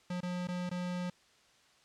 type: tone with dropouts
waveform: square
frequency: 178.9 Hz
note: F3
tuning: 42 cents sharp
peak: -35 dBFS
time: 0.1-1.1 s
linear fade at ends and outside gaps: 5 ms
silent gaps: 0.206-0.23 / 0.473-0.485 / 0.694-0.712 s
effects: white hiss -65 dBFS RMS until 1.84 s + low-pass 6000 Hz 12 dB/octave